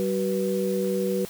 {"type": "tone cluster", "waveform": "sine", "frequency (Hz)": [192.3, 377.2, 488.1], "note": ["G3", "F#4", "B4"], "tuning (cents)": [-33, 33, -20], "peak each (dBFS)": -27, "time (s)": [0, 1.25], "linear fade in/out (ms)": 0, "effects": ["white hiss -42 dBFS RMS until 1.29 s"]}